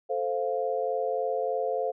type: chord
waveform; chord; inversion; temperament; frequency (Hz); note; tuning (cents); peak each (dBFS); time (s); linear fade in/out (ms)
sine; F major; first; equal; 440 / 523.3 / 698.5; A4 / C5 / F5; 0 / 0 / 0; -31 / -29 / -31; 0.09-1.92; 20
effects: none